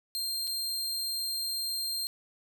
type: tone with dropouts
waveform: sawtooth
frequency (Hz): 4186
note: C8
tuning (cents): 0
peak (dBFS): -28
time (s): 0.15-2.07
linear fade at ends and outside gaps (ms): 0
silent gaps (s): 0.472-0.476
effects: none